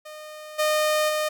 sawtooth tone with level steps, 612 Hz, D#5, 29 cents flat, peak -34 / -16 / -19 dBFS, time 0.05-1.29 s, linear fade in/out 10 ms, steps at 0.58 / 1.08 s, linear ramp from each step 20 ms, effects none

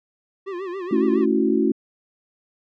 square tone with vibrato, 370 Hz, F#4, in tune, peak -28 dBFS, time 0.46-1.26 s, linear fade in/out 20 ms, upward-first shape sine, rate 7.2 Hz, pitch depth 120 cents each way
sine chord, F# minor seventh, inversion first, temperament equal, 220 / 277.2 / 329.6 / 370 Hz, A3 / C#4 / E4 / F#4, 0 / 0 / 0 / 0 cents, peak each -22 dBFS, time 0.91-1.72 s, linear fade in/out 5 ms
effects low-pass 2000 Hz 12 dB/octave

